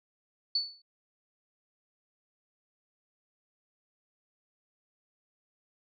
sine tone with exponential decay, 4465 Hz, C#8, 12 cents sharp, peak -23 dBFS, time 0.55-0.82 s, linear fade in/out 5 ms, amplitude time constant 58 ms, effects none

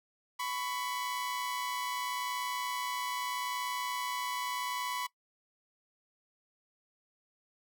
sawtooth tone pair together, 995.2 / 1116 Hz, B5 / C#6, +13 / +11 cents, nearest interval major second, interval 198 cents, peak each -32 / -35 dBFS, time 0.39-5.07 s, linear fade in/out 10 ms, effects noise-tail reverb RT60 0.1 s tail -20 dB re dry

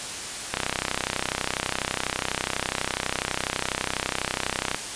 click train, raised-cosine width 0.3 ms, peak -7 dBFS, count 136, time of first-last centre 0.54-4.746 s, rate 32.1 Hz, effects white hiss -33 dBFS RMS until 4.95 s + resampled to 22050 Hz

